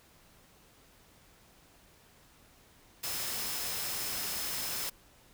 sine tone in noise, 5190 Hz, E8, 28 cents flat, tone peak -43 dBFS, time 3.03-4.9 s, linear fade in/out 10 ms, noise white, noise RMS -36 dBFS, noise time 3.03-4.9 s, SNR -10 dB, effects pink hiss -61 dBFS RMS until 5.33 s

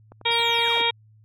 click train, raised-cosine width 1 ms, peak -30 dBFS, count 8, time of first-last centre 0.12-0.774 s, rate 10.7 Hz
harmonic tone, 466.2 Hz, A#4, in tune, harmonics 1 / 2 / 3 / 4 / 5 / 6 / 7 / 8, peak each -29 / -25 / -35 / -33 / -25 / -36 / -25 / -26 dBFS, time 0.25-0.91 s, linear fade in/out 10 ms
35% pulse linear sweep, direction down, 4981 to 191.8 Hz, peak -34 dBFS, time 0.31-0.82 s, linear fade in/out 5 ms
effects added 108 Hz sine -51 dBFS peak until 1.24 s

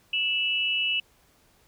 sine tone pair together, 2641 / 2930 Hz, E7 / F#7, +3 / -18 cents, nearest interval major second, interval 179 cents, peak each -26 / -26 dBFS, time 0.13-1 s, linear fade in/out 5 ms, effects pink hiss -62 dBFS RMS until 1.67 s

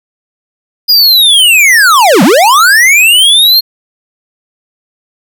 square linear two-way sweep, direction down then up, 4978 to 164.81 to 4302 Hz, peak -3 dBFS, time 0.88-3.61 s, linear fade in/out 20 ms, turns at 2.23 s, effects none

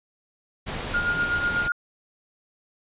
pink noise, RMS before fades -31 dBFS, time 0.66-1.69 s, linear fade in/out 20 ms
sine tone with tremolo, 1420 Hz, F6, 28 cents sharp, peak -20 dBFS, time 0.94-1.72 s, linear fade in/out 2 ms, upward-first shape sine, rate 8.1 Hz, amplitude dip 55%
effects resampled to 8000 Hz

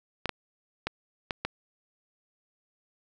clicks, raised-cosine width 0.3 ms, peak -13 dBFS, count 5, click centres 0.257 / 0.293 / 0.87 / 1.308 / 1.45 s, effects none

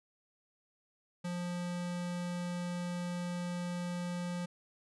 square tone, 176.2 Hz, F3, 16 cents sharp, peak -36 dBFS, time 1.24-4.46 s, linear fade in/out 10 ms, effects resampled to 24000 Hz

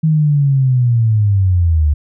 sine linear sweep, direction down, 160 to 71.9 Hz, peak -9 dBFS, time 0.03-1.94 s, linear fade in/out 10 ms, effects none

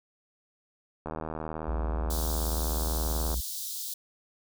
click train, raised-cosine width 1 ms, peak -21 dBFS, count 181, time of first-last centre 1.06-3.341 s, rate 78.9 Hz
triangle tone, 58.4 Hz, A#1, 4 cents sharp, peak -26 dBFS, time 1.67-3.41 s, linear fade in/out 10 ms
white high-pass noise, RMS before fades -36 dBFS, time 2.1-3.94 s, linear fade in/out 5 ms, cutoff 3500 Hz, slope 48 dB/octave
effects none

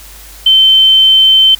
sine tone, 3090 Hz, G7, 26 cents flat, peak -3 dBFS, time 0.46-1.55 s, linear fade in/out 5 ms, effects added 50 Hz sine -35 dBFS peak until 1.59 s + white hiss -35 dBFS RMS until 1.59 s

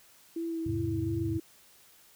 sine tone with vibrato, 329.6 Hz, E4, in tune, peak -31 dBFS, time 0.36-1.4 s, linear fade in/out 5 ms, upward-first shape sine, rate 2.8 Hz, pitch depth 19 cents each way
sine chord, E augmented, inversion none, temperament equal, 82.41 / 103.83 / 130.81 Hz, E2 / G#2 / B#2, 0 / 0 / 0 cents, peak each -38 / -33 / -37 dBFS, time 0.66-1.39 s, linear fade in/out 5 ms
effects white hiss -59 dBFS RMS until 2.15 s

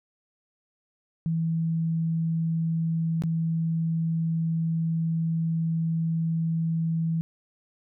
sine tone with dropouts, 163.6 Hz, E3, 13 cents flat, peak -23 dBFS, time 1.26-7.21 s, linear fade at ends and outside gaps 0 ms, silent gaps 3.221-3.237 s, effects none

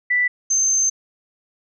sine tone pair in turn, 1975.5 / 6272 Hz, B6 / G8, 0 / 0 cents, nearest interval octave + minor sixth, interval 2000 cents, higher second, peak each -15 dBFS, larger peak neither, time 0.1-0.28 / 0.5-0.9 s, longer second, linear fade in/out 10 ms, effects none

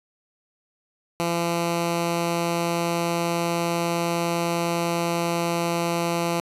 10% pulse tone, 170.1 Hz, F3, 45 cents flat, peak -14 dBFS, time 1.2-6.4 s, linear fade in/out 0 ms, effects resampled to 32000 Hz

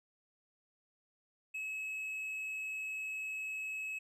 triangle tone, 2576 Hz, E7, 41 cents flat, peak -36 dBFS, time 1.54-3.99 s, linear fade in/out 10 ms, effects resampled to 32000 Hz

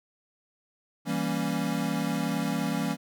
square chord, E diminished seventh, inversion none, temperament equal, 164.81 / 196 / 233.1 / 277.2 Hz, E3 / G3 / Bb3 / Db4, 0 / 0 / 0 / 0 cents, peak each -33 dBFS, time 1.05-2.97 s, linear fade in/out 50 ms, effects none

